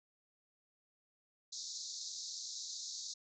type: band-pass noise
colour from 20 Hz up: white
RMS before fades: -45 dBFS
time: 1.52-3.14 s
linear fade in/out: 10 ms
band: 3800 to 7000 Hz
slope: 96 dB/octave
effects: none